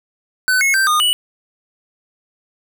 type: tone with pitch steps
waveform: square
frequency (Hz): 1510 / 2180 / 1564 / 1224 / 2945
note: F#6 / C#7 / G6 / D#6 / F#7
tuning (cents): +35 / -29 / -4 / -29 / -9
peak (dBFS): -13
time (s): 0.48-1.13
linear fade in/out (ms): 0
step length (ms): 130
effects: none